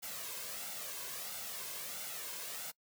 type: noise with flanger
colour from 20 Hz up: white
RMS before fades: -43 dBFS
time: 0.02-2.72 s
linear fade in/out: 20 ms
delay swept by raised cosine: 1.4 to 1.93 ms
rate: 1.5 Hz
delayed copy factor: +0.55
effects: noise-tail reverb RT60 0.1 s tail -24 dB re dry + high-pass 150 Hz 12 dB/octave